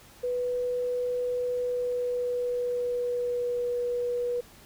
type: tone with pitch glide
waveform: sine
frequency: 493.6 to 485.7 Hz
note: B4 to B4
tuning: -1 to -29 cents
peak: -26 dBFS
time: 0.23-4.41 s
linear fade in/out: 10 ms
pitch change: -28 cents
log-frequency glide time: 1.51-3.67 s
effects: pink hiss -53 dBFS RMS until 4.65 s